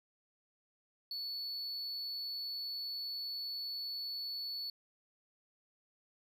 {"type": "tone", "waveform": "triangle", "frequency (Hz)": 4435, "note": "C#8", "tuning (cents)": 0, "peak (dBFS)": -37, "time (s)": [1.11, 4.7], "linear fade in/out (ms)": 2, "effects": []}